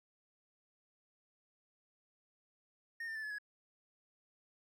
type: tone with pitch steps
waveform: triangle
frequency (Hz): 1841 / 1797.9 / 1755.8 / 1714.7 / 1674.6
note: A#6 / A6 / A6 / A6 / G#6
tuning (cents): -22 / +37 / -4 / -45 / +14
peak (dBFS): -38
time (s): 3-3.385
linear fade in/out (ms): 5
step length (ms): 77
effects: none